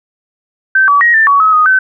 sine tone with pitch steps, 1550 / 1144 / 1888 / 1781 / 1127 / 1281 / 1244 / 1528 Hz, G6 / D6 / A#6 / A6 / C#6 / E6 / D#6 / G6, -20 / -46 / +22 / +21 / +28 / -50 / -1 / -45 cents, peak -5 dBFS, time 0.75-1.79 s, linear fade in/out 5 ms, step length 130 ms, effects none

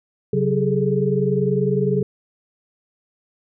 sine tone cluster, 135.8 / 186.4 / 409.2 / 429.2 Hz, C#3 / F#3 / G#4 / A4, -35 / +13 / -26 / -43 cents, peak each -22 dBFS, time 0.33-2.03 s, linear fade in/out 5 ms, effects none

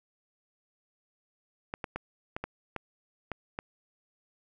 clicks, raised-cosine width 0.5 ms, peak -19 dBFS, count 8, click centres 1.739 / 1.842 / 1.96 / 2.365 / 2.44 / 2.763 / 3.317 / 3.589 s, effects none

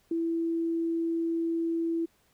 sine tone with ADSR envelope, 331.8 Hz, E4, 11 cents sharp, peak -24 dBFS, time 0.11-2.06 s, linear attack 5 ms, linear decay 3 ms, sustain -2 dB, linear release 14 ms, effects pink hiss -67 dBFS RMS until 2.33 s

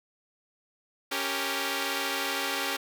5% pulse chord, G diminished, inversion second, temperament equal, 277.2 / 392 / 466.2 Hz, Db4 / G4 / Bb4, 0 / 0 / 0 cents, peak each -21 / -21 / -23 dBFS, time 1.11-2.77 s, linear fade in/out 10 ms, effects none

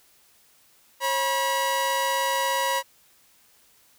sawtooth tone pair together, 542 / 967.2 Hz, C#5 / B5, -39 / -36 cents, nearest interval minor seventh, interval 1003 cents, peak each -24 / -20 dBFS, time 1-2.83 s, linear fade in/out 50 ms, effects white hiss -59 dBFS RMS until 3.98 s

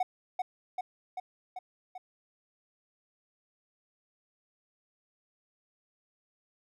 triangle tone with echo, 740 Hz, F#5, in tune, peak -23 dBFS, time 0-0.03 s, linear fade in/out 5 ms, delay 390 ms, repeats 5, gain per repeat -3 dB, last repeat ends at 1.98 s, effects none

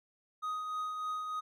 triangle tone with tremolo, 1250 Hz, D#6, 8 cents sharp, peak -31 dBFS, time 0.42-1.41 s, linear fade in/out 20 ms, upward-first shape triangle, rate 3.3 Hz, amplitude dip 40%, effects none

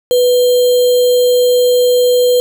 sine tone with sample-and-hold, 493.9 Hz, B4, in tune, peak -7 dBFS, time 0.11-2.4 s, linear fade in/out 0 ms, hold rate 3675 Hz, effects none

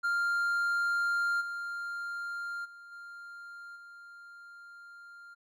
triangle tone with level steps, 1396.9 Hz, F6, in tune, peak -25 / -33 / -46 / -42 / -46 dBFS, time 0.03-5.35 s, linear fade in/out 20 ms, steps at 1.4 / 2.64 / 2.91 / 3.75 s, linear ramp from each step 20 ms, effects none

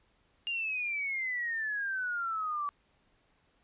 sine exponential sweep, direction down, 2827 to 1143 Hz, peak -31 dBFS, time 0.47-2.69 s, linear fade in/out 0 ms, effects pink hiss -70 dBFS RMS until 3.63 s + resampled to 8000 Hz

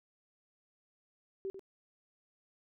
sine tone with echo, 386.7 Hz, G4, 24 cents flat, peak -35 dBFS, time 1.45-1.5 s, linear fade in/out 0 ms, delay 94 ms, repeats 1, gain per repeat -9 dB, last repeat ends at 1.594 s, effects none

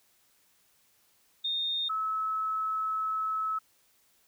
sine tone pair in turn, 3667 / 1296.5 Hz, A#7 / E6, -29 / -29 cents, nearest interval octave + tritone, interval 1800 cents, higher first, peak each -28 dBFS, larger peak neither, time 1.44-1.89 / 1.89-3.59 s, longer second, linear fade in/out 10 ms, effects white hiss -67 dBFS RMS until 4.27 s

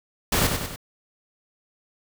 pink noise with echo, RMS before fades -21 dBFS, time 0.32-0.47 s, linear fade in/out 5 ms, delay 97 ms, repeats 3, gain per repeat -5 dB, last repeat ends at 0.761 s, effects none

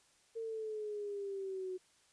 sine exponential sweep, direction down, 456.6 to 367.3 Hz, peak -38 dBFS, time 0.35-1.78 s, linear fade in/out 20 ms, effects white hiss -69 dBFS RMS until 2.12 s + resampled to 22050 Hz

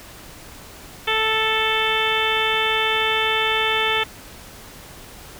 harmonic tone, 440 Hz, A4, in tune, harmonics 1 / 2 / 3 / 4 / 5 / 6 / 7 / 8, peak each -26 / -26 / -26 / -26 / -26 / -26 / -26 / -26 dBFS, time 1.07-4.04 s, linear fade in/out 10 ms, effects pink hiss -41 dBFS RMS until 5.39 s

